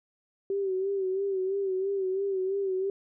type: tone with vibrato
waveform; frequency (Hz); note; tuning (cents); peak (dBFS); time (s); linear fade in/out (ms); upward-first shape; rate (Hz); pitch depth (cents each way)
sine; 385.6; G4; -28; -26; 0.5-2.9; 2; sine; 3; 60
effects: none